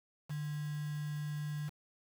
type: tone with quantisation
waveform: sine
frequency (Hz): 149.2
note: D3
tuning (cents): +28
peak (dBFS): -36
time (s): 0.29-1.7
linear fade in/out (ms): 20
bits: 8
effects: none